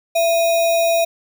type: tone with sample-and-hold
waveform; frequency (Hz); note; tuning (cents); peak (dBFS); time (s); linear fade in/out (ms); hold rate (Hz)
sine; 669; E5; +25; -13; 0.15-1.05; 10; 3150
effects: none